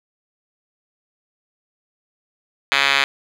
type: tone with band-pass filter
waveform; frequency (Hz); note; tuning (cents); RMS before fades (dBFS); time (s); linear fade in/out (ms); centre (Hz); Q
5% pulse; 138.59; C#3; 0; -17; 2.72-3.04; 0; 2700; 9.3
effects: none